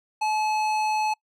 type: tone with tanh clipping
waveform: sine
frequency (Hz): 859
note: A5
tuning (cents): -42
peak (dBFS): -24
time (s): 0.21-1.14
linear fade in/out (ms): 10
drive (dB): 16
effects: noise-tail reverb RT60 0.1 s tail -26 dB re dry